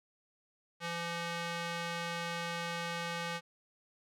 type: tone with band-pass filter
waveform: square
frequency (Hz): 170.2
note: F3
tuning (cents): -44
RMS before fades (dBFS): -38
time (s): 0.8-3.41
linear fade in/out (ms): 50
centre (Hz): 2300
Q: 0.62
effects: none

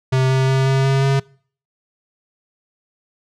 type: tone with pitch steps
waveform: square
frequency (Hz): 130.9 / 132.04 / 133.19 / 134.35 / 135.52 / 136.7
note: C3 / C3 / C3 / C3 / C#3 / C#3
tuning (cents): +1 / +16 / +31 / +46 / -39 / -24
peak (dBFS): -14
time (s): 0.12-1.2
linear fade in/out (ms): 10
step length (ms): 180
effects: noise-tail reverb RT60 0.5 s tail -24 dB re dry + low-pass 6000 Hz 12 dB/octave

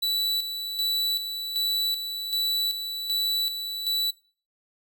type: tone with tremolo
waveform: 45% pulse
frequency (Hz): 3951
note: B7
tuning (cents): 0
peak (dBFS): -23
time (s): 0.02-4.11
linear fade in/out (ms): 10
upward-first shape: square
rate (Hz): 1.3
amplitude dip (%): 55
effects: noise-tail reverb RT60 0.4 s tail -21 dB re dry

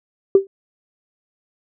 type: tone with exponential decay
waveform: sine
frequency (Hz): 390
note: G4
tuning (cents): -9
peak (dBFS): -3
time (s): 0.35-0.47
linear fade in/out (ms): 2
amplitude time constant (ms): 25
effects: tanh soft clip ceiling 0 dBFS

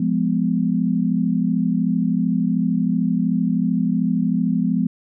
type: chord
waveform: sine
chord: F diminished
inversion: none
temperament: equal with one note detuned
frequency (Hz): 174.61 / 207.7 / 250.5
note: F3 / Ab3 / Cb4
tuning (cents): 0 / 0 / +25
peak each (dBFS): -21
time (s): 0-4.87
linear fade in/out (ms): 5
effects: none

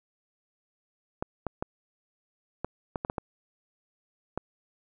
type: clicks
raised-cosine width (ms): 1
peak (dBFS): -16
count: 9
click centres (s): 1.225 / 1.467 / 1.625 / 2.646 / 2.958 / 3.049 / 3.099 / 3.182 / 4.376
effects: none

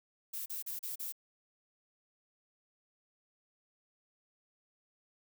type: noise bursts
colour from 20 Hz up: violet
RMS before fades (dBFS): -40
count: 5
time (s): 0.33-1.124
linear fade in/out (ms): 10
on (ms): 130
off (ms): 36
effects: none

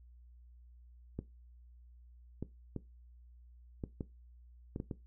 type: clicks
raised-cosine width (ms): 3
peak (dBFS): -25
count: 8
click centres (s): 1.19 / 2.426 / 2.763 / 3.838 / 4.008 / 4.761 / 4.801 / 4.912
effects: noise-tail reverb RT60 0.2 s tail -17 dB re dry + added 60 Hz sine -55 dBFS peak until 5.06 s

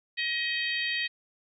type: harmonic tone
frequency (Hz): 632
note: D#5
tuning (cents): +27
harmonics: 3 / 4 / 5 / 6 / 7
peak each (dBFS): -31 / -33 / -35 / -37 / -38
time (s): 0.17-1.08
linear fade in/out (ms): 20
effects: none

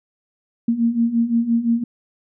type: beating tone pair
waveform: sine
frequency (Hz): 228.9 / 234.7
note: A#3 / A#3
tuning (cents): -31 / +12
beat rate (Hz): 5.8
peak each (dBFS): -21 / -17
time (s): 0.68-1.84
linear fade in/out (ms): 5
effects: none

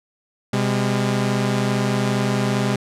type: tone pair together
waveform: sawtooth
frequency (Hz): 127.76 / 202.8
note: C3 / G#3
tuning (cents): -41 / -41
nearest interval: minor sixth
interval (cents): 800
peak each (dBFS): -17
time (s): 0.53-2.76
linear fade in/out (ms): 5
effects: low-pass 9000 Hz 12 dB/octave

